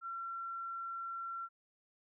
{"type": "tone", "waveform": "sine", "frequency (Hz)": 1360, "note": "F6", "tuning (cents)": -46, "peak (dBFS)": -39, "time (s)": [0.01, 1.49], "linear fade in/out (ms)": 50, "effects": []}